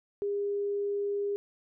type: tone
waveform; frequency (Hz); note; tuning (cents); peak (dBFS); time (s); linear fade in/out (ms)
sine; 405.1; G#4; -43; -28; 0.22-1.36; 0
effects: none